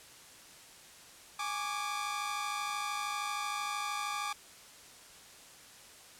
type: tone cluster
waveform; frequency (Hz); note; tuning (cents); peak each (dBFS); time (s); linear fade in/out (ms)
sawtooth; 828 / 1138 / 1191; G#5 / C#6 / D6; -5 / +45 / +24; -36 / -37 / -33; 1.39-4.33; 5
effects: white hiss -54 dBFS RMS until 6.19 s + low-pass 10000 Hz 12 dB/octave